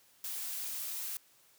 blue noise, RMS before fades -39 dBFS, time 0.24-1.17 s, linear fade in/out 2 ms, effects white hiss -65 dBFS RMS until 1.58 s + high-pass 60 Hz 12 dB/octave

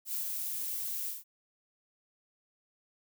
violet noise with ADSR envelope, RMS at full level -34 dBFS, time 0.05-1.24 s, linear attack 84 ms, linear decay 110 ms, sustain -2 dB, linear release 170 ms, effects none

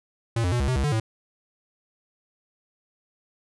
square tone with pitch steps, 115.6 / 88.9 / 121.6 / 68.5 / 128.5 / 67.6 / 147.3 / 110.9 Hz, A#2 / F2 / B2 / C#2 / C3 / C#2 / D3 / A2, -14 / +31 / -26 / -20 / -31 / -43 / +6 / +14 cents, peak -22 dBFS, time 0.36-1 s, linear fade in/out 5 ms, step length 80 ms, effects resampled to 24000 Hz

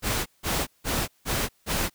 pink noise bursts, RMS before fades -26 dBFS, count 5, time 0.02-1.9 s, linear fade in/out 50 ms, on 240 ms, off 170 ms, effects white hiss -65 dBFS RMS until 1.94 s

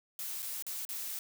blue noise with dropouts, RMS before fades -39 dBFS, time 0.19-1.19 s, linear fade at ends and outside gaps 1 ms, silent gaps 0.422-0.427 / 0.624-0.666 / 0.851-0.89 s, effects none

